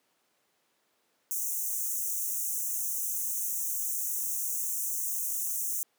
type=high-pass noise; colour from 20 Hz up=white; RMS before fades=-32 dBFS; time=1.31-5.83 s; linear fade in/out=0 ms; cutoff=5900 Hz; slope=96 dB/octave; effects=pink hiss -72 dBFS RMS until 5.98 s + high-pass 300 Hz 12 dB/octave